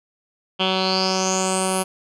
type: tone with low-pass filter sweep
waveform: 10% pulse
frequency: 188.2 Hz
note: F#3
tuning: 30 cents sharp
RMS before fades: -21 dBFS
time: 0.59-1.84 s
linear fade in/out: 20 ms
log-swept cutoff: 3200 to 11000 Hz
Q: 7.9
effects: none